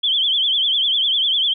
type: tone with vibrato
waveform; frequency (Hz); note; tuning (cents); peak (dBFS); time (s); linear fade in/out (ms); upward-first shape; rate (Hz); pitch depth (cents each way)
sine; 3271; G#7; -27; -15; 0.03-1.54; 10; triangle; 10; 140
effects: none